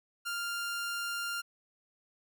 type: tone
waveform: sawtooth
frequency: 1396.9 Hz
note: F6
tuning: in tune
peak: -30 dBFS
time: 0.25-1.42 s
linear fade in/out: 20 ms
effects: none